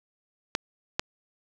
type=clicks; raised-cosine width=0.2 ms; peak=-7 dBFS; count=2; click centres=0.551 / 0.995 s; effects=none